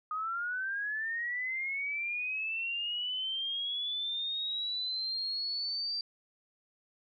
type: linear sweep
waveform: sine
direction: up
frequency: 1235 to 4699 Hz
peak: -32 dBFS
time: 0.11-6.01 s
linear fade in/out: 2 ms
effects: none